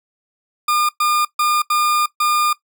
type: tone bursts at uneven times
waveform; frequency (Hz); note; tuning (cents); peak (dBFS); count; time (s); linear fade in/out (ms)
40% pulse; 1210; D#6; -49; -14; 5; 0.68-0.89 / 1-1.25 / 1.39-1.62 / 1.7-2.06 / 2.2-2.53; 5
effects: noise-tail reverb RT60 0.1 s tail -17 dB re dry